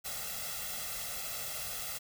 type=noise with comb filter; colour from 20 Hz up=white; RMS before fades=-39 dBFS; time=0.04-1.99 s; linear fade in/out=20 ms; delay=1.5 ms; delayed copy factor=+1; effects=none